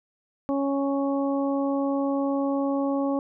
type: harmonic tone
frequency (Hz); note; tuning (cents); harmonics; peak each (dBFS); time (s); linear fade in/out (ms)
277.2; C#4; 0; 1 / 2 / 3 / 4; -24 / -28 / -34 / -36; 0.49-3.19; 0
effects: none